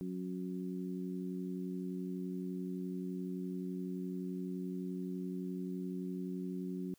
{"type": "harmonic tone", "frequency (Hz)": 91.7, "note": "F#2", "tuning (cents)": -15, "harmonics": [2, 3, 4], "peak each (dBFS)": [-39, -43, -45], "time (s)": [0.01, 6.94], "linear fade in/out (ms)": 0, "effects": ["white hiss -71 dBFS RMS until 6.98 s"]}